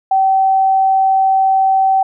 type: tone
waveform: sine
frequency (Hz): 769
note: G5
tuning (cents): -33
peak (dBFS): -9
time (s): 0.11-2.03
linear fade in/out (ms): 5
effects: none